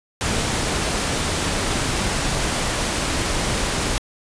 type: noise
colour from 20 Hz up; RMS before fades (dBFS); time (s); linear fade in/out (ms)
pink; -22; 0.21-3.98; 0
effects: resampled to 22050 Hz